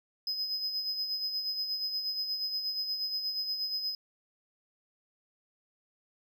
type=tone with tremolo; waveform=triangle; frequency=5050 Hz; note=D#8; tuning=25 cents sharp; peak=-28 dBFS; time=0.27-3.95 s; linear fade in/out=2 ms; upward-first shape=sine; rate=8.4 Hz; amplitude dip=50%; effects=none